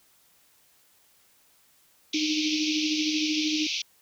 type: band-pass noise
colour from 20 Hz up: pink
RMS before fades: -30 dBFS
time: 2.13-3.82 s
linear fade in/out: 5 ms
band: 2300 to 6100 Hz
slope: 96 dB/octave
type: tone with tremolo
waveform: sine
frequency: 307.2 Hz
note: D#4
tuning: 22 cents flat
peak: -24 dBFS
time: 2.14-3.67 s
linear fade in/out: 5 ms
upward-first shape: sine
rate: 13 Hz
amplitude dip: 45%
effects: white hiss -62 dBFS RMS until 4.01 s